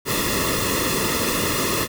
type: noise with comb filter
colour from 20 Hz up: pink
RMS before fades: -22 dBFS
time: 0.05-1.88 s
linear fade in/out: 50 ms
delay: 1.3 ms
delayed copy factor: -0.85
effects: none